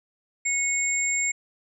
sine tone pair together, 2200 / 7400 Hz, C#7 / A#8, -14 / -14 cents, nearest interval octave + major sixth, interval 2100 cents, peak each -25 dBFS, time 0.45-1.32 s, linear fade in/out 10 ms, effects none

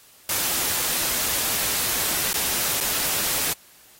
white noise with dropouts, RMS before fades -24 dBFS, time 0.29-3.53 s, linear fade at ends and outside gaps 2 ms, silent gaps 2.331-2.341 / 2.804-2.808 s, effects white hiss -52 dBFS RMS until 3.99 s + AAC 48 kbps

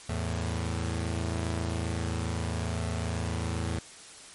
sawtooth tone pair together, 82.41 / 110 Hz, E2 / A2, 0 / 0 cents, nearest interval perfect fourth, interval 500 cents, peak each -27 / -29 dBFS, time 0.09-3.79 s, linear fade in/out 5 ms, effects white hiss -48 dBFS RMS until 4.34 s + MP3 48 kbps

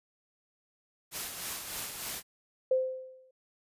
white noise with tremolo, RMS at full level -36 dBFS, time 1.11-2.23 s, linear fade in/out 50 ms, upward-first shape sine, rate 3.3 Hz, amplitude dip 45%
sine tone with exponential decay, 518 Hz, C5, 17 cents flat, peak -21 dBFS, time 2.71-3.31 s, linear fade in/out 5 ms, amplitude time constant 130 ms
effects resampled to 32000 Hz

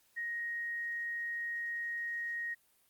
sine tone, 1875 Hz, A#6, 10 cents sharp, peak -35 dBFS, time 0.16-2.55 s, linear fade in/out 20 ms, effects white hiss -70 dBFS RMS until 2.89 s + Opus 48 kbps

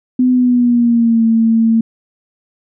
sine tone with pitch glide, 252.3 to 226.1 Hz, B3 to A3, +37 to +47 cents, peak -8 dBFS, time 0.19-1.81 s, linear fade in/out 5 ms, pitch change -190 cents, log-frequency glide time 0.31-1.24 s, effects none

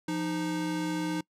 square tone pair together, 173.45 / 309.3 Hz, F3 / D#4, -12 / -10 cents, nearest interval minor seventh, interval 1002 cents, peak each -35 / -31 dBFS, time 0.08-1.21 s, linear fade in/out 5 ms, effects noise-tail reverb RT60 0.1 s tail -24 dB re dry + low-pass 10000 Hz 12 dB/octave

